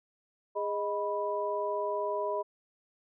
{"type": "tone cluster", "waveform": "sine", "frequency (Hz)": [410.9, 623, 985], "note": ["G#4", "D#5", "B5"], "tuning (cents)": [-18, 2, -5], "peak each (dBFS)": [-34, -33, -34], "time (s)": [0.55, 2.43], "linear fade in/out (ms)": 20, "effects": []}